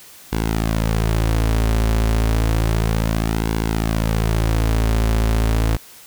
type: tone with flanger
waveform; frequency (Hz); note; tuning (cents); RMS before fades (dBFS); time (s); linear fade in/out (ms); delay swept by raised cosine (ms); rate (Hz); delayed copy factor
sawtooth; 55; A1; 0; -18; 0.32-5.77; 10; 1.6 to 6.4; 0.31; -0.55
effects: white hiss -43 dBFS RMS until 6.06 s